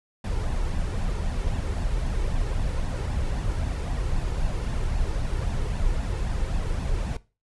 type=noise with flanger; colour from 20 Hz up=brown; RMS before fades=-26 dBFS; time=0.24-7.17 s; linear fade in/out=5 ms; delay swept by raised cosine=1.1 to 2.3 ms; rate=3.8 Hz; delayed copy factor=+0.5; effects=noise-tail reverb RT60 0.3 s tail -19 dB re dry + resampled to 24000 Hz